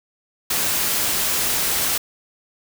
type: noise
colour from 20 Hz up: white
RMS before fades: -21 dBFS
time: 0.5-1.98 s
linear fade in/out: 5 ms
effects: none